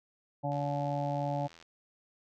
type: harmonic tone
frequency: 143.1 Hz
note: D3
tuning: 45 cents flat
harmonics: 1 / 2 / 4 / 5 / 6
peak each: -34 / -39 / -36 / -37 / -38 dBFS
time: 0.43-1.48 s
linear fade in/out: 20 ms
type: click train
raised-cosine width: 0.2 ms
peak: -36 dBFS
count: 93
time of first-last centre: 0.52-1.626 s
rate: 83.2 Hz
effects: none